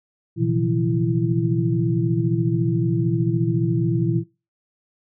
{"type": "tone cluster", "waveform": "sine", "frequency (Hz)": [119.5, 134.2, 163.4, 177.1, 333.9], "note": ["A#2", "C3", "E3", "F3", "E4"], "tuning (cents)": [43, 44, -15, 24, 22], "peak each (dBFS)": [-22, -27, -23, -28, -24], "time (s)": [0.36, 4.24], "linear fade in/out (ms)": 50, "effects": ["noise-tail reverb RT60 0.3 s tail -22 dB re dry"]}